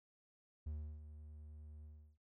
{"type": "tone with ADSR envelope", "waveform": "triangle", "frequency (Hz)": 75.8, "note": "D#2", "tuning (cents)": -45, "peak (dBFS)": -38, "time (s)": [0.66, 2.18], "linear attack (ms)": 9, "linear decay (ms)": 330, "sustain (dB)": -11, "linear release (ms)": 340, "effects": []}